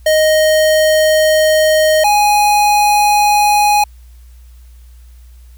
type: tone pair in turn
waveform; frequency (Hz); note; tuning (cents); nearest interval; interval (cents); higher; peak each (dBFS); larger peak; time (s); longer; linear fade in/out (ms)
square; 622.3 / 830.7; D#5 / G#5; 0 / 0; perfect fourth; 500; second; -9; neither; 0.06-2.04 / 2.04-3.84; first; 5
effects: added 60 Hz sine -36 dBFS peak until 5.57 s + white hiss -54 dBFS RMS until 5.57 s